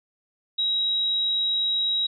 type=tone; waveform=sine; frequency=3837 Hz; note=A#7; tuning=49 cents sharp; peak=-21 dBFS; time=0.58-2.07 s; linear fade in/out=10 ms; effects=none